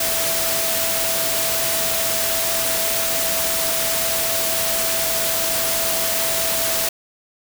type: tone in noise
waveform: sine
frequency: 659.3 Hz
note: E5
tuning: in tune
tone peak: -27 dBFS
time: 0-6.89 s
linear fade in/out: 5 ms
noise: white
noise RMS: -21 dBFS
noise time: 0-6.89 s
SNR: -9 dB
effects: none